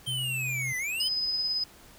square linear two-way sweep, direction down then up, 3172 to 1975.5 to 3172 Hz, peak -30 dBFS, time 0.06-1.09 s, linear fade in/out 20 ms, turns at 0.77 s
sine tone, 130 Hz, C3, 11 cents flat, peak -34 dBFS, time 0.07-0.73 s, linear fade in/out 10 ms
sine tone with tremolo, 5030 Hz, D#8, 18 cents sharp, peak -25 dBFS, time 1-1.64 s, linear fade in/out 5 ms, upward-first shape sine, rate 18 Hz, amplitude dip 30%
effects pink hiss -53 dBFS RMS until 1.98 s

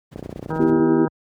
brown noise with tremolo, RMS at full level -34 dBFS, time 0.11-0.72 s, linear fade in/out 20 ms, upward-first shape sine, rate 16 Hz, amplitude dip 85%
click train, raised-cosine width 2 ms, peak -17 dBFS, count 20, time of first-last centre 0.16-0.795 s, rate 29.9 Hz
harmonic tone, 158.9 Hz, D#3, 37 cents sharp, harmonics 1 / 2 / 3 / 4 / 5 / 6 / 8 / 9 / 10, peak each -26 / -28 / -29 / -37 / -33 / -31 / -36 / -41 / -39 dBFS, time 0.5-1.08 s, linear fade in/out 2 ms
sine chord, E minor, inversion second, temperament equal with one note detuned, 246.9 / 328.7 / 392 Hz, B3 / E4 / G4, 0 / -5 / 0 cents, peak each -20 / -17 / -20 dBFS, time 0.59-1.06 s, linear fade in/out 10 ms
effects high-pass 80 Hz 12 dB/octave

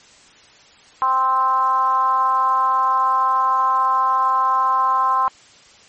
sine tone with frequency modulation, 1046.5 Hz, C6, in tune, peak -14 dBFS, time 1.02-5.28 s, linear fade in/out 0 ms, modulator 261 Hz, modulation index 0.74, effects white hiss -48 dBFS RMS until 5.88 s + MP3 32 kbps

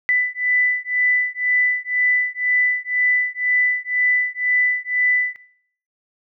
sine beating tone pair, 1990 / 1992 Hz, B6 / B6, +13 / +14 cents, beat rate 2 Hz, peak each -20 dBFS, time 0.09-5.36 s, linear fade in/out 0 ms, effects noise-tail reverb RT60 0.6 s tail -17 dB re dry

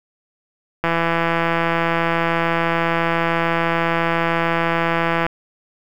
click train, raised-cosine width 0.5 ms, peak -4 dBFS, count 740, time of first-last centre 0.84-5.265 s, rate 167 Hz, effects 7-bit

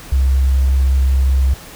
sine tone with vibrato, 66.4 Hz, C2, 26 cents sharp, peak -10 dBFS, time 0.12-1.54 s, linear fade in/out 5 ms, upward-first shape triangle, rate 5.1 Hz, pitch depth 9 cents each way, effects pink hiss -36 dBFS RMS until 1.75 s

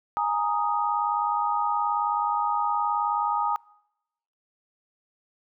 sine chord, Ab suspended second, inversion none, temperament equal with one note detuned, 830.6 / 929.6 / 1244.5 Hz, Ab5 / Bb5 / Eb6, 0 / -5 / 0 cents, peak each -27 dBFS, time 0.17-3.56 s, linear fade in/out 0 ms, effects noise-tail reverb RT60 0.9 s tail -25 dB re dry

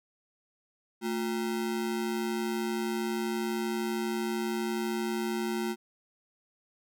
square ring-modulated tone, 288.7 Hz, D4, 30 cents flat, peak -27 dBFS, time 1.01-5.76 s, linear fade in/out 50 ms, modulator 66.3 Hz, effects none

